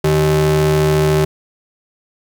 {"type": "ring-modulated tone", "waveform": "square", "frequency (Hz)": 116.54, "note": "A#2", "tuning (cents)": 0, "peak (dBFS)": -9, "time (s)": [0.04, 1.25], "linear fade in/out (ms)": 5, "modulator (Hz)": 270, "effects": ["7-bit"]}